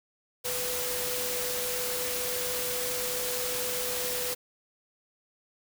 sine tone in noise, 496.7 Hz, B4, 10 cents sharp, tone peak -35 dBFS, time 0.44-4.35 s, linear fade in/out 20 ms, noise white, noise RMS -32 dBFS, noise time 0.44-4.35 s, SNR -6 dB, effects none

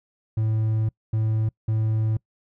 triangle tone bursts at uneven times, 109.8 Hz, A2, 3 cents flat, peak -18 dBFS, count 3, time 0.37-0.89 / 1.13-1.49 / 1.68-2.17 s, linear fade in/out 5 ms, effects noise-tail reverb RT60 0.1 s tail -25 dB re dry

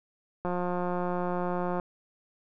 click train, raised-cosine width 1 ms, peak -18 dBFS, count 241, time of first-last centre 0.45-1.798 s, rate 178 Hz, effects none

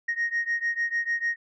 sine beating tone pair, 1864.7 / 1871.4 Hz, A#6 / A#6, 0 / +6 cents, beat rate 6.7 Hz, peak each -26 / -27 dBFS, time 0.08-1.36 s, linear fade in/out 10 ms, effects tanh soft clip ceiling -20 dBFS

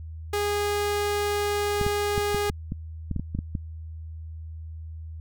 sawtooth tone, 411.4 Hz, G#4, 16 cents flat, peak -20 dBFS, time 0.33-2.5 s, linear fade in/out 5 ms
clicks, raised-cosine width 5 ms, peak -16 dBFS, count 12, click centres 1.813 / 1.865 / 2.179 / 2.346 / 2.5 / 2.721 / 3.113 / 3.163 / 3.196 / 3.35 / 3.389 / 3.552 s
effects added 80 Hz sine -35 dBFS peak until 5.2 s

